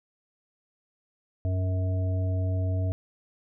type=harmonic tone with a mistuned harmonic; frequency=92.5 Hz; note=F#2; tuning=in tune; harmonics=1 / 3 / 5 / 7; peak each=-24 / -38 / -44 / -38 dBFS; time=1.45-2.92 s; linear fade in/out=0 ms; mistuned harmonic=1; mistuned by=+21 cents; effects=none